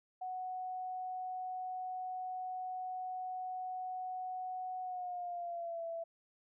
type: tone with pitch glide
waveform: sine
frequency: 740 to 666.9 Hz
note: F#5 to E5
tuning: 0 to +20 cents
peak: -38 dBFS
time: 0.21-6.04 s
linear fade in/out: 10 ms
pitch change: -180 cents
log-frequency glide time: 4.82-5.84 s
effects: none